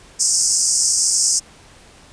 white band-pass noise, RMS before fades -17 dBFS, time 0.19-1.4 s, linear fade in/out 20 ms, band 5000 to 9100 Hz, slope 96 dB/octave, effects pink hiss -46 dBFS RMS until 2.12 s + resampled to 22050 Hz

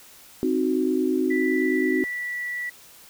sine chord, C diminished, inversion none, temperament equal, 261.6 / 311.1 / 370 Hz, C4 / Eb4 / Gb4, 0 / 0 / 0 cents, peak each -24 / -25 / -24 dBFS, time 0.43-2.04 s, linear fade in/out 0 ms
sine tone with pitch glide, 1975.5 to 1955.1 Hz, B6 to B6, 0 to -18 cents, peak -27 dBFS, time 1.3-2.7 s, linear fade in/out 10 ms, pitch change -18 cents, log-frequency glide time 1.52-2.36 s
effects white hiss -49 dBFS RMS until 3.09 s

